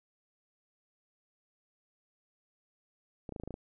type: clicks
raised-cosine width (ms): 2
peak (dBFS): -27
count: 8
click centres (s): 3.292 / 3.323 / 3.362 / 3.399 / 3.436 / 3.476 / 3.507 / 3.541
effects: none